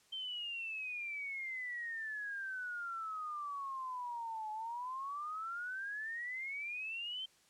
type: exponential two-way sweep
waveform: sine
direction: down then up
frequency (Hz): 3136 to 851 to 3136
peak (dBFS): -39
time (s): 0.12-7.26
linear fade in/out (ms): 10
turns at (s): 4.51
effects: white hiss -68 dBFS RMS until 7.49 s + low-pass 9000 Hz 12 dB/octave